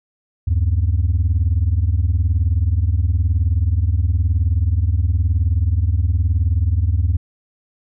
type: beating tone pair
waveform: sine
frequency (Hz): 75 / 94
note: D2 / F#2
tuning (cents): +37 / +28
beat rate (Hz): 19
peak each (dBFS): -15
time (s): 0.47-7.17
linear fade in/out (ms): 10
effects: tanh soft clip ceiling -10 dBFS